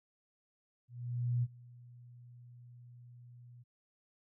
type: tone with ADSR envelope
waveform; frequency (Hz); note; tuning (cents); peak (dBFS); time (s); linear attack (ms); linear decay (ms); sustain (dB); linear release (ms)
sine; 121.4; B2; -29; -28; 0.88-3.64; 550; 40; -24; 24
effects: none